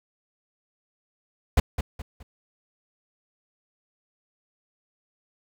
brown noise with echo, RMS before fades -17 dBFS, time 1.57-1.6 s, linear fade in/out 5 ms, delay 210 ms, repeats 3, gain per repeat -9 dB, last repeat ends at 2.23 s, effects none

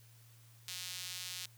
sawtooth tone with high-pass filter, 181.4 Hz, F#3, 34 cents flat, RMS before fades -44 dBFS, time 0.68-1.46 s, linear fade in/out 2 ms, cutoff 3700 Hz, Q 1.2, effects added 115 Hz sine -59 dBFS peak until 1.57 s + white hiss -65 dBFS RMS until 1.57 s

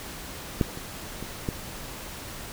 clicks, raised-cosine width 3 ms, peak -8 / -24 / -21 / -13 dBFS, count 4, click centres 0.612 / 0.774 / 1.226 / 1.488 s, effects pink hiss -39 dBFS RMS until 2.52 s

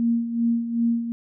sine tone with tremolo, 233.1 Hz, A#3, in tune, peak -17 dBFS, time 0-1.12 s, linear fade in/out 0 ms, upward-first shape sine, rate 2.6 Hz, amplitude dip 65%, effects none

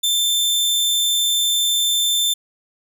sawtooth tone, 3554 Hz, A7, 17 cents sharp, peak -13 dBFS, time 0.03-2.34 s, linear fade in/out 10 ms, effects none

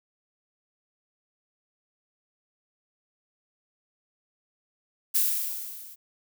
violet noise with level ramp, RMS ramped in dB -21 to -47 dBFS, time 5.14-5.96 s, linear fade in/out 20 ms, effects none

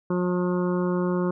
harmonic tone, 179.3 Hz, F3, 46 cents sharp, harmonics 1 / 2 / 3 / 5 / 6 / 7 / 8, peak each -24 / -26 / -32 / -38 / -36 / -40 / -42 dBFS, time 0.1-1.31 s, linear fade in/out 5 ms, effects none

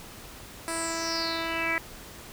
10% pulse tone with low-pass filter sweep, 329.6 Hz, E4, in tune, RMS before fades -30 dBFS, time 0.68-1.78 s, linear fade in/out 0 ms, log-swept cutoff 10000 to 2100 Hz, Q 7.3, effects pink hiss -45 dBFS RMS until 2.32 s

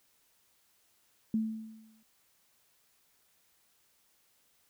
sine tone with exponential decay, 220.4 Hz, A3, 3 cents sharp, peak -25 dBFS, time 1.34-2.03 s, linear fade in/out 2 ms, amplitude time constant 150 ms, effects white hiss -70 dBFS RMS until 4.69 s

